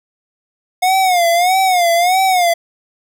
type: tone with vibrato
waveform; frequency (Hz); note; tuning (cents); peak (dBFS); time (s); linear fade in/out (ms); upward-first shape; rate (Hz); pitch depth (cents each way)
square; 720; F#5; -47; -11; 0.82-2.54; 10; sine; 1.6; 110
effects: none